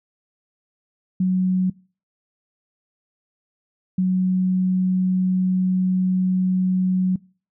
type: tone bursts at uneven times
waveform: sine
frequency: 185 Hz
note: F#3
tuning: in tune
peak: -16 dBFS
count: 2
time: 1.2-1.7 / 3.98-7.16 s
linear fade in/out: 5 ms
effects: noise-tail reverb RT60 0.4 s tail -24 dB re dry